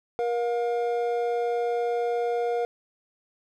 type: tone pair together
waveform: triangle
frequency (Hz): 474.4 / 710.8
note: A#4 / F5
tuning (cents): +30 / +30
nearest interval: perfect fifth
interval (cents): 700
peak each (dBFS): -23 / -27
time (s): 0.19-2.65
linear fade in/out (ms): 0
effects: none